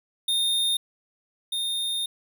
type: tone pair in turn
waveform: square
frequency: 3658 / 3658 Hz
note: A#7 / A#7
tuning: -33 / -33 cents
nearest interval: unison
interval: 0 cents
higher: neither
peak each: -22 / -26 dBFS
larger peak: first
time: 0.28-0.77 / 1.52-2.06 s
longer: second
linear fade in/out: 5 ms
effects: none